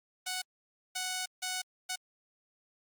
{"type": "tone bursts at uneven times", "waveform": "5% pulse", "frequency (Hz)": 740, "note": "F#5", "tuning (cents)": 0, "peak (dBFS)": -22, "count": 4, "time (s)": [[0.26, 0.42], [0.95, 1.26], [1.42, 1.62], [1.89, 1.96]], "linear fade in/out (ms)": 10, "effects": ["Opus 32 kbps"]}